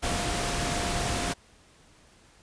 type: tone in noise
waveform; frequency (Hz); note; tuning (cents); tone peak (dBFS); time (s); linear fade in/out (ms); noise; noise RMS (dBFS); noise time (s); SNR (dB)
sine; 700; F5; +4; -35; 0.02-1.34; 20; pink; -29; 0.02-1.34; -9
effects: pink hiss -58 dBFS RMS until 2.42 s + resampled to 22050 Hz